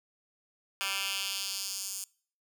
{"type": "tone with high-pass filter sweep", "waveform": "10% pulse", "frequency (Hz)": 195.5, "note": "G3", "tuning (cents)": -4, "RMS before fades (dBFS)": -35, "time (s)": [0.81, 2.04], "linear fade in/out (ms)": 0, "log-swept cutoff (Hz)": [2000, 7500], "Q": 1.5, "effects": ["noise-tail reverb RT60 0.5 s tail -24 dB re dry"]}